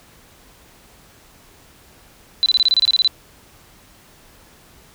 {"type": "tone bursts", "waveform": "sine", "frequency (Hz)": 4000, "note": "B7", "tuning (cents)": 21, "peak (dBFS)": -11, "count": 12, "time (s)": [2.43, 3.076], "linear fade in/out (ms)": 0, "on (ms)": 30, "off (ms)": 26, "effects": ["pink hiss -49 dBFS RMS until 4.94 s"]}